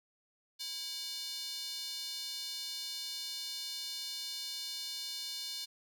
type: tone with high-pass filter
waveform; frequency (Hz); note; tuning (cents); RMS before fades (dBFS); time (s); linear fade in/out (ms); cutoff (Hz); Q
square; 325.7; E4; -21; -41; 0.59-5.66; 20; 4100; 3.5
effects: none